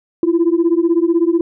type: beating tone pair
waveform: sine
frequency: 329.6 / 345.6 Hz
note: E4 / F4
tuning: 0 / -18 cents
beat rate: 16 Hz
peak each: -13 dBFS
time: 0.23-1.41 s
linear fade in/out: 2 ms
effects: tanh soft clip ceiling -6 dBFS